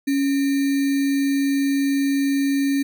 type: tone with sample-and-hold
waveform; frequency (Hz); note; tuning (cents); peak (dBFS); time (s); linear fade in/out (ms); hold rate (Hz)
sine; 277.2; C#4; 0; -17; 0.07-2.83; 10; 2100
effects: none